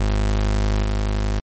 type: tone with level steps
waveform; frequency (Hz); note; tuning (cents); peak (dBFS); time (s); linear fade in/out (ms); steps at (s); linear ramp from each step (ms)
35% pulse; 51.5; G#1; -14; -15 / -17; 0-1.4; 5; 0.83; 5
effects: MP3 32 kbps